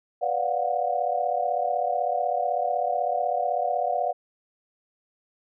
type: tone cluster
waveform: sine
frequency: 494.9 / 584 / 706 / 742 Hz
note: B4 / D5 / F5 / F#5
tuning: +4 / -10 / +19 / +5 cents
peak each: -32 / -29 / -26 / -28 dBFS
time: 0.21-4.13 s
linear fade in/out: 20 ms
effects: none